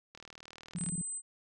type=click train; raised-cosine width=0.2 ms; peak=-31 dBFS; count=30; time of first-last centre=0.15-0.888 s; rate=39.3 Hz
type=tone bursts; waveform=sine; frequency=174.61 Hz; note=F3; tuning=in tune; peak=-33 dBFS; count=5; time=0.75-1.014 s; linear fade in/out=2 ms; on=36 ms; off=21 ms
type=tone; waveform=sine; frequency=8120 Hz; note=B8; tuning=47 cents sharp; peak=-36 dBFS; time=0.76-1.22 s; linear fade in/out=50 ms
effects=none